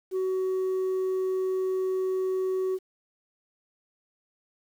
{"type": "tone", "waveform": "sine", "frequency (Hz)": 375.4, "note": "F#4", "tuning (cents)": 25, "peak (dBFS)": -22, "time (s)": [0.11, 2.79], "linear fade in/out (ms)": 50, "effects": ["tanh soft clip ceiling -24 dBFS", "9-bit"]}